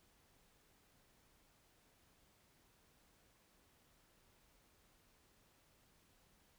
silence, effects pink hiss -72 dBFS RMS until 6.58 s

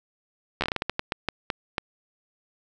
slowing click train, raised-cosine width 0.3 ms, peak -9 dBFS, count 14, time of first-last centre 0.61-1.782 s, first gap 12 ms, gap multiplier 1.3, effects none

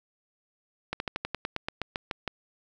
slowing click train, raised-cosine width 0.3 ms, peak -14 dBFS, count 13, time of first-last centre 0.93-2.277 s, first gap 71 ms, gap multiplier 1.08, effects none

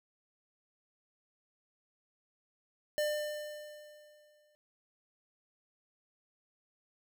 square tone with exponential decay, 599 Hz, D5, 34 cents sharp, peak -29 dBFS, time 2.98-4.55 s, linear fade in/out 0 ms, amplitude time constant 340 ms, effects none

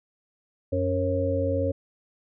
harmonic tone with a mistuned harmonic, 92.5 Hz, F#2, in tune, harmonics 1 / 3 / 5 / 6, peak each -27 / -30 / -31 / -26 dBFS, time 0.72-1.72 s, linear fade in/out 10 ms, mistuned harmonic 6, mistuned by -36 cents, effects none

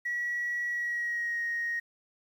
sine tone with pitch glide, 1928 to 1873.1 Hz, B6 to A#6, -42 to +8 cents, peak -28 dBFS, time 0.05-1.8 s, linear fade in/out 10 ms, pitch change -50 cents, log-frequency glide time 0.69-1.43 s, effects tanh soft clip ceiling -25 dBFS + 10-bit

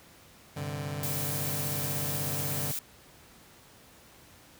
sawtooth chord, G suspended fourth, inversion none, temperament just, 98 / 130.67 / 147 Hz, G2 / C3 / D3, 0 / -2 / +2 cents, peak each -35 / -35 / -31 dBFS, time 0.56-2.72 s, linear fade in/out 10 ms
blue noise, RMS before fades -34 dBFS, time 1.03-2.79 s, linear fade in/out 2 ms
effects pink hiss -55 dBFS RMS until 4.59 s + high-pass 60 Hz 12 dB/octave

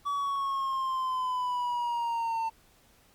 triangle exponential sweep, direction down, 1145 to 896 Hz, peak -26 dBFS, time 0.05-2.5 s, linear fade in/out 20 ms, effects pink hiss -62 dBFS RMS until 3.14 s + Opus 48 kbps

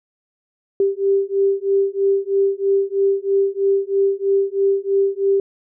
sine beating tone pair, 392 / 395.1 Hz, G4 / G4, 0 / +14 cents, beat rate 3.1 Hz, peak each -18 dBFS, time 0.8-5.4 s, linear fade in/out 2 ms, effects none

